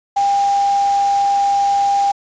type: tone in noise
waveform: sine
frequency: 800 Hz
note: G5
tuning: 35 cents sharp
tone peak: -12 dBFS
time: 0.16-2.12 s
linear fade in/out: 10 ms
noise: white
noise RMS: -30 dBFS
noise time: 0.16-2.12 s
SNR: +15 dB
effects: resampled to 16000 Hz